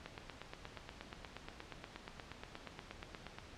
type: click train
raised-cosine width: 0.3 ms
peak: -29 dBFS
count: 29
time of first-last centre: 0.06-3.385 s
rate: 8.42 Hz
effects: pink hiss -55 dBFS RMS until 3.57 s + low-pass 5000 Hz 12 dB/octave